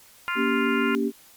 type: harmonic tone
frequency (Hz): 349.2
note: F4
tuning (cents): 0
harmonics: 3 / 4 / 5 / 6 / 7 / 8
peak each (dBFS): -31 / -27 / -37 / -33 / -35 / -35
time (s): 0.28-0.95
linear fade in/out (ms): 0
type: chord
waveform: sine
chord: G diminished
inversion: first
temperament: just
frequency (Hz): 235.2 / 282.2 / 392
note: Bb3 / Db4 / G4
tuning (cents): +16 / +31 / 0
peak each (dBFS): -25 / -26 / -26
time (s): 0.35-1.12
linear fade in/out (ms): 50
effects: white hiss -52 dBFS RMS until 1.36 s + MP3 96 kbps